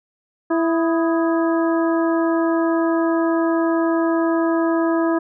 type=harmonic tone with a mistuned harmonic; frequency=330.6 Hz; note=E4; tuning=5 cents sharp; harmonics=1 / 2 / 3 / 4 / 5; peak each=-17 / -23 / -27 / -29 / -31 dBFS; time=0.5-5.19 s; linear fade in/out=10 ms; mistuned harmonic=4; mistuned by=-90 cents; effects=none